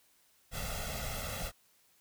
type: noise with comb filter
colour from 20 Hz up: pink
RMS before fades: -38 dBFS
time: 0.51-1.52 s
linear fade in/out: 50 ms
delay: 1.5 ms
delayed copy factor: +0.9
effects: white hiss -68 dBFS RMS until 2 s